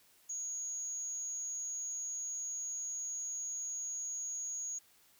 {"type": "tone", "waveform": "sine", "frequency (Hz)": 6670, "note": "G#8", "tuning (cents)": 7, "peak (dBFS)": -37, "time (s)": [0.29, 4.79], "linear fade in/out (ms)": 10, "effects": ["white hiss -66 dBFS RMS until 5.19 s"]}